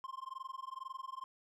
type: tone with amplitude modulation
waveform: triangle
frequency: 1055 Hz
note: C6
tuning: 14 cents sharp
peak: -37 dBFS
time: 0.04-1.24 s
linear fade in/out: 0 ms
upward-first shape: sine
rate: 22.1 Hz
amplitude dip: 100%
effects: none